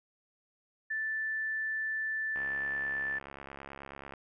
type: tone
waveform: sine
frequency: 1760 Hz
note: A6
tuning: in tune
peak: -31 dBFS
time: 0.9-3.19 s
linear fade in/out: 10 ms
type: click train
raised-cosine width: 0.5 ms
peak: -29 dBFS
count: 124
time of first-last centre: 2.36-4.137 s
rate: 69.2 Hz
effects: none